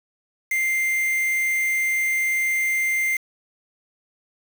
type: tone with quantisation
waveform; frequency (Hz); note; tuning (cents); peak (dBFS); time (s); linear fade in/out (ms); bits
triangle; 2093; C7; 0; -18; 0.51-3.17; 5; 5
effects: none